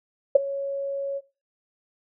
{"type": "tone with ADSR envelope", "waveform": "sine", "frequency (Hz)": 554.4, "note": "C#5", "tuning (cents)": 0, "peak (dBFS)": -7, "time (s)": [0.35, 1.21], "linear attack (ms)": 7, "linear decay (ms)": 16, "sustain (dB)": -19, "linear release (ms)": 41, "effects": ["noise-tail reverb RT60 0.3 s tail -17 dB re dry"]}